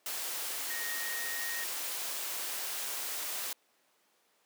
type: tone in noise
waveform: sine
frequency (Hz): 1864.7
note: A#6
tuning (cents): 0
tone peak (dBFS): -38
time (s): 0.7-1.64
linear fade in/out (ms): 2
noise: white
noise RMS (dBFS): -37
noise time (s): 0.06-3.53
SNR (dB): -4
effects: pink hiss -70 dBFS RMS until 4.45 s + high-pass 400 Hz 12 dB/octave